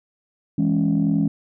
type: chord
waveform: sine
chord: C# minor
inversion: first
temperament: equal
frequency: 164.81 / 207.7 / 277.2 Hz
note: E3 / G#3 / C#4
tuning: 0 / 0 / 0 cents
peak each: -20 dBFS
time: 0.58-1.28 s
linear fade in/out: 5 ms
effects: tanh soft clip ceiling -11 dBFS